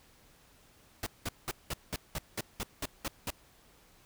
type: noise bursts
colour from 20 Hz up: pink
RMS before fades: -35 dBFS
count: 11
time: 1.03-3.304 s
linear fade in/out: 2 ms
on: 34 ms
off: 190 ms
effects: pink hiss -62 dBFS RMS until 4.05 s